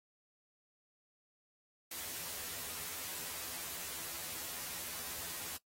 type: noise with comb filter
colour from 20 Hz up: white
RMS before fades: -43 dBFS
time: 1.91-5.57 s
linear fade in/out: 5 ms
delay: 12 ms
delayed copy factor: +0.85
effects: noise-tail reverb RT60 0.1 s tail -18 dB re dry + AAC 48 kbps